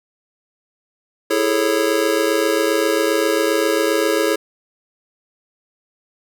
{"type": "chord", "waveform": "square", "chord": "A major seventh", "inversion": "second", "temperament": "just", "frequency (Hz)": [330, 412.5, 440, 550], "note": ["E4", "G#4", "A4", "C#5"], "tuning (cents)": [2, -12, 0, -14], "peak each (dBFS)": -22, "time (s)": [1.3, 4.36], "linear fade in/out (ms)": 10, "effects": []}